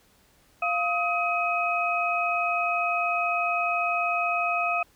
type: tone cluster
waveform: sine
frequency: 696 / 1264 / 2531 Hz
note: F5 / D#6 / D#7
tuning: -6 / +27 / +29 cents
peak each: -27 / -28 / -27 dBFS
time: 0.62-4.83 s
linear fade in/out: 5 ms
effects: pink hiss -61 dBFS RMS until 4.95 s